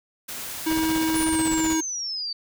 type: noise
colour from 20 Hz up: white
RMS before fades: -34 dBFS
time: 0.28-1.25 s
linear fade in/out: 10 ms
type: tone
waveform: square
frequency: 319.6 Hz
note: D#4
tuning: 47 cents sharp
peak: -22 dBFS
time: 0.66-1.81 s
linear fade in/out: 10 ms
type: noise with tremolo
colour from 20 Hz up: pink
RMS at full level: -32 dBFS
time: 0.7-1.76 s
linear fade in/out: 5 ms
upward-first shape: square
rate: 16 Hz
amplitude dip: 70%
type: exponential sweep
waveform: sine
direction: down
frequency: 9910 to 4550 Hz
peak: -27 dBFS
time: 1.15-2.33 s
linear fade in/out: 5 ms
effects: none